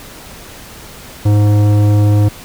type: tone with tanh clipping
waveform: triangle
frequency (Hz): 103.83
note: G#2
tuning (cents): 0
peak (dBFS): -9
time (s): 1.25-2.29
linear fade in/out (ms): 10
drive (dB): 18
effects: pink hiss -34 dBFS RMS until 2.44 s